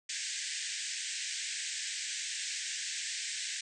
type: band-pass noise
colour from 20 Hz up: white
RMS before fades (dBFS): -38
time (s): 0.09-3.61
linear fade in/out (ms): 5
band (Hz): 1600 to 8400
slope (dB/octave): 96
effects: none